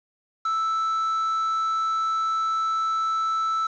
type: tone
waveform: triangle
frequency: 1318 Hz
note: E6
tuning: 1 cent flat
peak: -20 dBFS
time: 0.45-3.67 s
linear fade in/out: 5 ms
effects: resampled to 16000 Hz + 8-bit